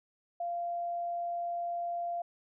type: tone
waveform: sine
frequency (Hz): 692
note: F5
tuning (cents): -16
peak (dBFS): -32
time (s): 0.4-2.22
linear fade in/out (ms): 5
effects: none